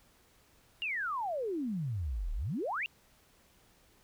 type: exponential two-way sweep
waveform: sine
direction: down then up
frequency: 2883 to 34.65 to 2883 Hz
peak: -32 dBFS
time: 0.82-2.86 s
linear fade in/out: 0 ms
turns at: 2.33 s
effects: pink hiss -65 dBFS RMS until 4.03 s